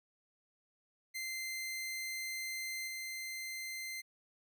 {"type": "tone with level steps", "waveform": "sawtooth", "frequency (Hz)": 2080, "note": "C7", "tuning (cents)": -11, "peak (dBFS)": [-35, -37], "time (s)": [1.14, 4.02], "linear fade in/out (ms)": 20, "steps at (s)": 2.87, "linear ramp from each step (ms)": 10, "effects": []}